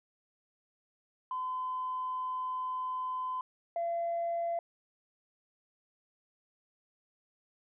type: tone pair in turn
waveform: sine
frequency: 1020 / 680.8 Hz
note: C6 / F5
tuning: -44 / -44 cents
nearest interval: perfect fifth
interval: 700 cents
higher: first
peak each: -32 / -29 dBFS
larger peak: second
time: 1.31-3.41 / 3.76-4.59 s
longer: first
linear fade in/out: 2 ms
effects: tanh soft clip ceiling -27 dBFS